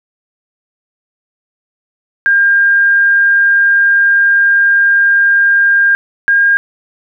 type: tone pair in turn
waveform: sine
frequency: 1605 / 1615.2 Hz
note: G6 / G#6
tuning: +40 / -49 cents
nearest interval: unison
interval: 11 cents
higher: second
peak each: -6 dBFS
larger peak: neither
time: 2.26-5.95 / 6.28-6.57 s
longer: first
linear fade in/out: 0 ms
effects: none